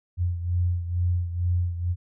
sine beating tone pair, 87.7 / 89.9 Hz, F2 / F#2, +8 / -49 cents, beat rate 2.2 Hz, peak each -23 / -29 dBFS, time 0.17-1.96 s, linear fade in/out 50 ms, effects none

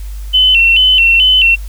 sine tone with vibrato, 2867 Hz, F7, 45 cents sharp, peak -5 dBFS, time 0.33-1.56 s, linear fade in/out 20 ms, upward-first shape square, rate 2.3 Hz, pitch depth 96 cents each way, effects added 50 Hz sine -21 dBFS peak until 1.68 s + white hiss -41 dBFS RMS until 1.68 s

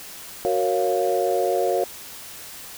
sine chord, Gb major seventh, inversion none, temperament equal, 370 / 466.2 / 554.4 / 698.5 Hz, Gb4 / Bb4 / Db5 / F5, 0 / 0 / 0 / 0 cents, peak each -24 dBFS, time 0.45-1.84 s, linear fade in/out 0 ms, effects tanh soft clip ceiling -9 dBFS + white hiss -39 dBFS RMS until 2.77 s

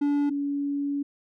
triangle / sine tone pair in turn, 287.8 / 283.8 Hz, D4 / C#4, -35 / +41 cents, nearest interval unison, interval 24 cents, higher first, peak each -19 / -25 dBFS, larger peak first, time 0.01-0.3 / 0.3-1.03 s, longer second, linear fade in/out 10 ms, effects none

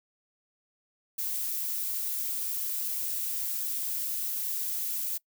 violet noise, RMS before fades -32 dBFS, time 1.18-5.18 s, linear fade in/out 10 ms, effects noise-tail reverb RT60 0.1 s tail -23 dB re dry

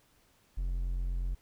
triangle tone, 44.22 Hz, F1, 22 cents sharp, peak -28 dBFS, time 0.57-1.35 s, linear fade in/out 10 ms, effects pink hiss -67 dBFS RMS until 1.41 s

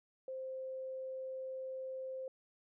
sine tone, 523.3 Hz, C5, in tune, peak -40 dBFS, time 0.28-2.28 s, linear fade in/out 2 ms, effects none

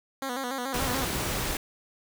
10% pulse tone with vibrato, 257.3 Hz, C4, 29 cents flat, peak -22 dBFS, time 0.22-1.05 s, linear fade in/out 2 ms, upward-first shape square, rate 6.9 Hz, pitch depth 82 cents each way
pink noise, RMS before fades -30 dBFS, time 0.74-1.57 s, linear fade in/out 2 ms
effects none

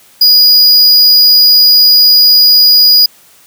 square tone, 4908 Hz, D#8, 25 cents flat, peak -3 dBFS, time 0.21-3.06 s, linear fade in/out 5 ms, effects white hiss -43 dBFS RMS until 3.46 s + high-pass 60 Hz 12 dB/octave

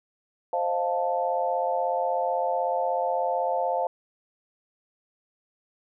sine chord, F dominant seventh, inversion second, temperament equal with one note detuned, 525.1 / 622.3 / 698.5 / 880 Hz, C5 / Eb5 / F5 / A5, +6 / 0 / 0 / 0 cents, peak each -28 / -33 / -27 / -29 dBFS, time 0.53-3.87 s, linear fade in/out 2 ms, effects none

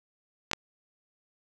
clicks, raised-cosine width 0.2 ms, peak -9 dBFS, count 2, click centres 0.514 / 0.533 s, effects none

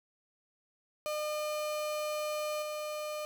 35% pulse tone with level steps, 605 Hz, D#5, 49 cents flat, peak -31 / -34 dBFS, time 1.06-3.25 s, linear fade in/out 0 ms, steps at 2.62 s, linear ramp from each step 5 ms, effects none

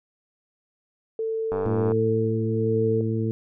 sine tone, 445.6 Hz, A4, 22 cents sharp, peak -24 dBFS, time 1.19-3.01 s, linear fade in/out 2 ms
click train, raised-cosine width 1 ms, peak -17 dBFS, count 40, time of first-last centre 1.52-1.919 s, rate 97.7 Hz
harmonic tone, 111.7 Hz, A2, 27 cents sharp, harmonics 1 / 2 / 3 / 4, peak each -25 / -28 / -30 / -31 dBFS, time 1.66-3.31 s, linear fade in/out 0 ms
effects none

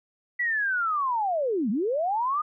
sine linear two-way sweep, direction down then up, 1975.5 to 189.1 to 1246 Hz, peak -23 dBFS, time 0.39-2.42 s, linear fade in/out 10 ms, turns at 1.7 s, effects none

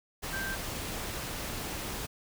sine tone in noise, 1571 Hz, G6, 3 cents sharp, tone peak -34 dBFS, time 0.32-0.56 s, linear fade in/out 20 ms, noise pink, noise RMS -37 dBFS, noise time 0.22-2.07 s, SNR 0 dB, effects none

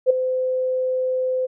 sine tone with ADSR envelope, 513 Hz, C5, 34 cents flat, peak -8 dBFS, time 0.06-1.47 s, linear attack 41 ms, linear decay 7 ms, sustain -11 dB, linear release 21 ms, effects none

